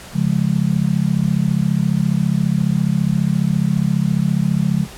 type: chord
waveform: sine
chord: Db major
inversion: none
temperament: just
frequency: 138.59 / 173.24 / 207.9 Hz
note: Db3 / F3 / Ab3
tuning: 0 / -14 / +2 cents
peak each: -19 / -17 / -20 dBFS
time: 0.13-4.87 s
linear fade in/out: 50 ms
effects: pink hiss -37 dBFS RMS until 4.97 s + low-pass 12000 Hz 12 dB/octave